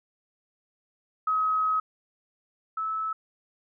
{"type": "tone pair in turn", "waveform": "sine", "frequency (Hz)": [1273, 1303.5], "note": ["D#6", "E6"], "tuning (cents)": [39, -20], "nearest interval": "unison", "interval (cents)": 41, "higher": "second", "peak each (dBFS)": [-22, -27], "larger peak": "first", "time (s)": [[1.27, 1.8], [2.77, 3.13]], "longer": "first", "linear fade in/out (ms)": 5, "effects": []}